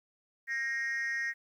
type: tone with frequency modulation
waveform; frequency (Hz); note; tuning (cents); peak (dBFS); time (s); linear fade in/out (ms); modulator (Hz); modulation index
sine; 1871; A#6; +6; -28; 0.47-1.34; 50; 254; 0.64
effects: tanh soft clip ceiling -30 dBFS + 11-bit